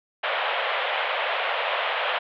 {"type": "band-pass noise", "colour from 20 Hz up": "pink", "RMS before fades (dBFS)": -26, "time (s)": [0.23, 2.19], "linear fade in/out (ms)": 10, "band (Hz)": [520, 3400], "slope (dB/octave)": 48, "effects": []}